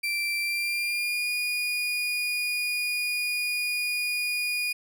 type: tone with pitch glide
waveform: 35% pulse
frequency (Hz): 2349 to 2450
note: D7 to D#7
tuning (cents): 0 to -27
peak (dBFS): -24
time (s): 0.03-4.73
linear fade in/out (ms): 10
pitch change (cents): +73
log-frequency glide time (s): 0.41-1.33
effects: none